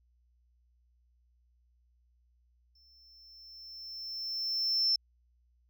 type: tone with exponential growth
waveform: triangle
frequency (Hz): 5340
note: E8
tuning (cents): +22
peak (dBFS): -21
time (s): 2.75-4.96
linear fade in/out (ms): 5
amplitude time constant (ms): 480
effects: tanh soft clip ceiling -22 dBFS + added 60 Hz sine -66 dBFS peak until 5.69 s